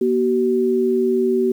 sine tone pair together, 239.9 / 380 Hz, A#3 / F#4, +50 / +46 cents, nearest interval minor sixth, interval 796 cents, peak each -20 / -16 dBFS, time 0.01-1.52 s, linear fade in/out 5 ms, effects 8-bit

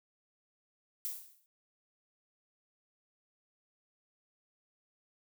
violet noise with exponential decay, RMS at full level -35 dBFS, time 1.05-1.46 s, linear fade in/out 0 ms, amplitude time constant 87 ms, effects none

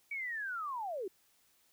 sine linear sweep, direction down, 2289 to 349.2 Hz, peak -36 dBFS, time 0.11-1.08 s, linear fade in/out 5 ms, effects white hiss -70 dBFS RMS until 1.72 s

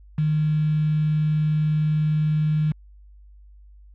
sine tone with quantisation, 153.3 Hz, D#3, 25 cents flat, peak -18 dBFS, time 0.18-2.72 s, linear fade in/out 5 ms, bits 6, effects added 50 Hz sine -45 dBFS peak until 3.94 s + low-pass 2000 Hz 12 dB/octave

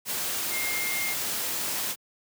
sine tone in noise, 2123 Hz, C7, 25 cents sharp, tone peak -30 dBFS, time 0.5-1.16 s, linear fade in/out 50 ms, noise white, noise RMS -30 dBFS, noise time 0.05-1.96 s, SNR -3 dB, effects high-pass 100 Hz 12 dB/octave

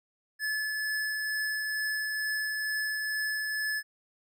square tone with tremolo, 1724 Hz, A6, 36 cents flat, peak -29 dBFS, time 0.39-3.83 s, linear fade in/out 50 ms, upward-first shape triangle, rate 2.2 Hz, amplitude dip 25%, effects none

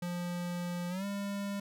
square tone with pitch glide, 175.6 to 200.5 Hz, F3 to G3, +10 to +39 cents, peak -35 dBFS, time 0.02-1.6 s, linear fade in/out 5 ms, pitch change +229 cents, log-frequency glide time 0.89-1.05 s, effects none

